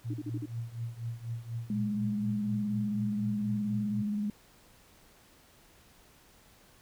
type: tone with tremolo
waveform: sine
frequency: 116.54 Hz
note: A#2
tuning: in tune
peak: -31 dBFS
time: 0.04-4.03 s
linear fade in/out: 20 ms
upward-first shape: triangle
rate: 4.1 Hz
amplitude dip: 90%
type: tone bursts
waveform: sine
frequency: 300.5 Hz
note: D4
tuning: 40 cents sharp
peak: -34 dBFS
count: 5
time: 0.1-0.458 s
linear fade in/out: 5 ms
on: 38 ms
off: 42 ms
type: tone with vibrato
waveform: sine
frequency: 207.7 Hz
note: G#3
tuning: in tune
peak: -29 dBFS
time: 1.7-4.3 s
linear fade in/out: 2 ms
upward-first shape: square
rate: 19 Hz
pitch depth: 31 cents each way
effects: pink hiss -60 dBFS RMS until 6.81 s